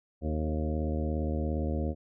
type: harmonic tone with a mistuned harmonic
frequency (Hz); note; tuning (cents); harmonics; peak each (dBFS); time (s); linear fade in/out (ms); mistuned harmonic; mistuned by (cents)
77.3; D#2; -11; 1 / 2 / 3 / 4 / 5 / 6 / 7 / 8 / 9; -30 / -38 / -35 / -38 / -42 / -43 / -39 / -49 / -45; 0.21-1.95; 50; 6; -20
effects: none